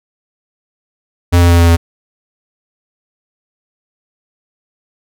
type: tone with pitch steps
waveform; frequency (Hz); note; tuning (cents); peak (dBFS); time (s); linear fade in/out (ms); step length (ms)
square; 87.31 / 86.51 / 85.71 / 84.92 / 84.14; F2 / F2 / F2 / F2 / E2; 0 / -16 / -32 / -48 / +36; -6; 1.32-1.77; 20; 90
effects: none